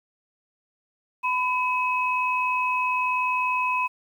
sine tone pair together, 1002 / 2557 Hz, B5 / D#7, +25 / +47 cents, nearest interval octave + major third, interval 1622 cents, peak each -23 / -26 dBFS, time 1.23-3.88 s, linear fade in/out 20 ms, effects 9-bit

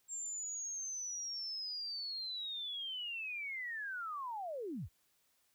sine linear sweep, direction down, 7459 to 43.65 Hz, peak -39 dBFS, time 0.08-4.89 s, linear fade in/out 50 ms, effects white hiss -75 dBFS RMS until 5.54 s

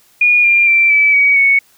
sine tone with pitch steps, 2440 / 2394 / 2349 / 2304 / 2261 / 2218 Hz, D#7 / D7 / D7 / D7 / C#7 / C#7, -34 / +33 / 0 / -34 / +34 / 0 cents, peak -7 dBFS, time 0.21-1.59 s, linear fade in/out 5 ms, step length 230 ms, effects white hiss -51 dBFS RMS until 1.77 s

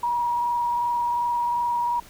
sine tone with frequency modulation, 957 Hz, A#5, 45 cents sharp, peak -21 dBFS, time 0.03-2 s, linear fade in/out 5 ms, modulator 22.7 Hz, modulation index 0.57, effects pink hiss -48 dBFS RMS until 2.09 s

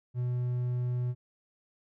triangle tone, 123.47 Hz, B2, in tune, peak -26 dBFS, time 0.14-1.15 s, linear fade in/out 50 ms, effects none

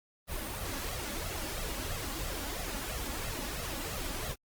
pink noise with flanger, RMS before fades -37 dBFS, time 0.27-4.36 s, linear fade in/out 50 ms, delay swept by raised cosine 1.5 to 3.6 ms, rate 3 Hz, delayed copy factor +0.65, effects Opus 32 kbps

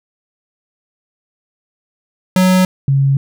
square / sine tone pair in turn, 185 / 137.4 Hz, F#3 / C#3, 0 / -15 cents, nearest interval perfect fourth, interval 515 cents, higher first, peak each -9 dBFS, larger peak neither, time 2.36-2.65 / 2.88-3.17 s, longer neither, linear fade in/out 2 ms, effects none

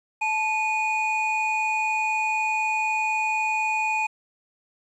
triangle tone pair together, 872 / 2466 Hz, A5 / D#7, -16 / -16 cents, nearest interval octave + tritone, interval 1800 cents, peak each -23 dBFS, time 0.21-4.07 s, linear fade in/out 10 ms, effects resampled to 24000 Hz + 9-bit

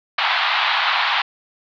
pink band-pass noise, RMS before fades -19 dBFS, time 0.18-1.22 s, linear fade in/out 5 ms, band 770 to 4100 Hz, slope 48 dB/octave, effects none

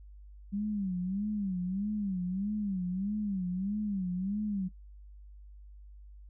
sine tone with vibrato, 194.9 Hz, G3, 10 cents flat, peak -30 dBFS, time 0.52-4.69 s, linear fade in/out 20 ms, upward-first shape sine, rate 1.6 Hz, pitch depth 150 cents each way, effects noise-tail reverb RT60 0.1 s tail -21 dB re dry + added 50 Hz sine -48 dBFS peak until 6.29 s

